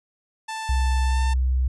sawtooth tone with pitch glide, 883 to 893.8 Hz, A5 to A5, +6 to +27 cents, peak -25 dBFS, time 0.48-1.34 s, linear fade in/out 10 ms, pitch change +21 cents, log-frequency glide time 1.04-1.19 s
sine tone, 64 Hz, C2, 38 cents flat, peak -18 dBFS, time 0.69-1.68 s, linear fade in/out 5 ms
effects resampled to 24000 Hz

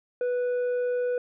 triangle tone with tanh clipping, 492.7 Hz, B4, 4 cents flat, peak -25 dBFS, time 0.21-1.18 s, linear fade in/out 2 ms, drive 9 dB, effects none

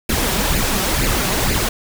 pink noise with flanger, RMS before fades -18 dBFS, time 0.09-1.69 s, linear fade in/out 5 ms, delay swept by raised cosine 0.42 to 5.42 ms, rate 2.1 Hz, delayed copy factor +0.65, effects none

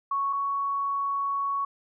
sine tone pair in turn, 1108.7 / 1114.8 Hz, C#6 / C#6, 0 / +9 cents, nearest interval unison, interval 9 cents, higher second, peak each -24 / -25 dBFS, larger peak first, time 0.11-0.33 / 0.33-1.65 s, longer second, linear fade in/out 5 ms, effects none

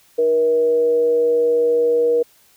sine tone with frequency modulation, 477.3 Hz, A#4, 41 cents sharp, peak -13 dBFS, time 0.18-2.23 s, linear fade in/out 10 ms, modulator 168 Hz, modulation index 0.24, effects white hiss -54 dBFS RMS until 2.56 s

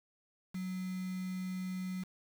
sine tone with quantisation, 185 Hz, F#3, in tune, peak -36 dBFS, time 0.54-2.04 s, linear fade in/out 10 ms, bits 8, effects none

